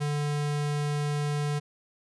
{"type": "tone", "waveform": "square", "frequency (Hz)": 146.83, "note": "D3", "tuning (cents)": 0, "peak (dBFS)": -27, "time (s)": [0, 1.6], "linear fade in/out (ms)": 20, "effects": ["resampled to 24000 Hz"]}